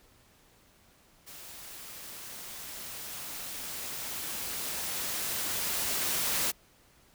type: noise with level ramp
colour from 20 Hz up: white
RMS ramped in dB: -47 to -29 dBFS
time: 1.26-6.52 s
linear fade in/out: 20 ms
effects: pink hiss -62 dBFS RMS until 7.14 s